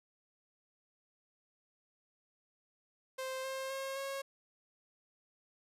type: tone with pitch steps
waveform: sawtooth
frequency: 523.3 / 530.9 / 538.6 / 546.5 Hz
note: C5 / C5 / C#5 / C#5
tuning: 0 / +25 / -50 / -25 cents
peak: -34 dBFS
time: 3.18-4.22 s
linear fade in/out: 10 ms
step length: 260 ms
effects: resampled to 32000 Hz